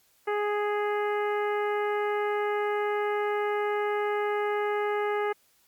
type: harmonic tone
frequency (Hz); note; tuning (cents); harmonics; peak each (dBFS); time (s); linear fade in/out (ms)
415.3; G#4; 0; 1 / 2 / 3 / 4 / 5 / 6 / 7; -27 / -32 / -35 / -38 / -38 / -50 / -50; 0.27-5.33; 10
effects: white hiss -65 dBFS RMS until 5.67 s + Opus 48 kbps